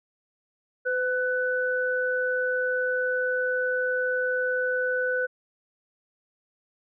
sine tone pair together, 506 / 1494.1 Hz, B4 / F#6, +42 / +16 cents, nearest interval octave + perfect fifth, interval 1874 cents, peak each -26 dBFS, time 0.85-5.27 s, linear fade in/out 20 ms, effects none

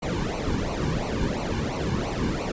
brown noise with flanger, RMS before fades -27 dBFS, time 0.02-2.52 s, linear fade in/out 10 ms, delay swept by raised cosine 0.58 to 1.58 ms, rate 2.9 Hz, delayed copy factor -0.85, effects resampled to 16000 Hz

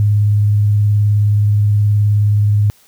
sine tone with vibrato, 103.83 Hz, G#2, in tune, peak -9 dBFS, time 0-2.7 s, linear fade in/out 0 ms, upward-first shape square, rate 19 Hz, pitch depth 15 cents each way, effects white hiss -50 dBFS RMS until 2.87 s

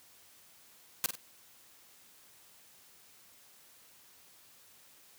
white noise with echo, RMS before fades -29 dBFS, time 1.04-1.06 s, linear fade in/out 0 ms, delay 47 ms, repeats 2, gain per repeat -8 dB, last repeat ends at 1.154 s, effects white hiss -60 dBFS RMS until 5.18 s + high-pass 60 Hz 12 dB/octave

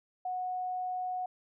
sine tone, 734 Hz, F#5, 14 cents flat, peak -32 dBFS, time 0.25-1.26 s, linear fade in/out 5 ms, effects none

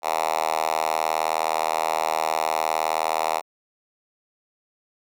5% pulse tone with high-pass filter, 79.4 Hz, D#2, 36 cents sharp, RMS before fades -24 dBFS, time 0.02-3.42 s, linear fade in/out 50 ms, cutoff 760 Hz, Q 2.4, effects none

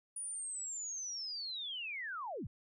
sine linear sweep, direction down, 9730 to 60.6 Hz, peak -39 dBFS, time 0.16-2.47 s, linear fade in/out 5 ms, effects none

